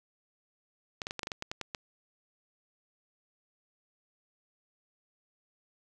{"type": "clicks", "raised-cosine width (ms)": 0.2, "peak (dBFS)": -18, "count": 11, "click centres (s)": [1.018, 1.069, 1.109, 1.193, 1.232, 1.271, 1.318, 1.424, 1.515, 1.613, 1.748], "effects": []}